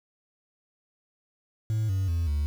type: tone with pitch steps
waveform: sine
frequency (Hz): 109.3 / 95.7 / 83.8 / 73.37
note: A2 / G2 / E2 / D2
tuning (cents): -11 / -41 / +29 / -1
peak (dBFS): -21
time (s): 1.7-2.46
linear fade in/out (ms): 0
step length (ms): 190
effects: tanh soft clip ceiling -23 dBFS + 8-bit